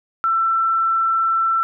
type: tone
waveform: sine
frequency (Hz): 1339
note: E6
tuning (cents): +27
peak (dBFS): -15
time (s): 0.24-1.63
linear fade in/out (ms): 0
effects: none